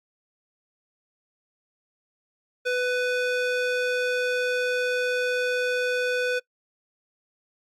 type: tone with band-pass filter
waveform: square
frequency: 497.8 Hz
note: B4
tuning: 14 cents sharp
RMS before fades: -25 dBFS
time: 2.65-6.4 s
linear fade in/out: 20 ms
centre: 1600 Hz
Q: 0.7
effects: noise-tail reverb RT60 0.1 s tail -23 dB re dry + Opus 48 kbps